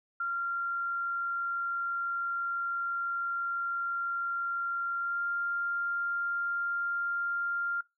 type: tone with pitch glide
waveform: sine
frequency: 1383 to 1394.2 Hz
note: F6 to F6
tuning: -17 to -3 cents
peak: -29 dBFS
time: 0.2-7.81 s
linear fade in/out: 5 ms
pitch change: +14 cents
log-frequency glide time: 4.99-5.22 s
effects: noise-tail reverb RT60 0.2 s tail -21 dB re dry